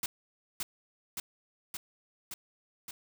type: noise with echo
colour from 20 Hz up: white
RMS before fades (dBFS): -33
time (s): 0.03-0.06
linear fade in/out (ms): 2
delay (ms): 570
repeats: 5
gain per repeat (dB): -2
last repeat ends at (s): 2.91
effects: none